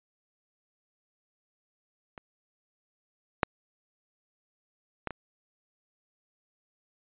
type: clicks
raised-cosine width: 0.5 ms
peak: -27 / -6 / -16 / -21 dBFS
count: 4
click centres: 2.178 / 3.432 / 5.073 / 5.107 s
effects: resampled to 8000 Hz